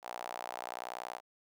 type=tone with high-pass filter; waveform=sawtooth; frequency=60.6 Hz; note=B1; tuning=32 cents flat; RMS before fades=-43 dBFS; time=0.02-1.21 s; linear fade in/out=50 ms; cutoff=760 Hz; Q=3.3; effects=none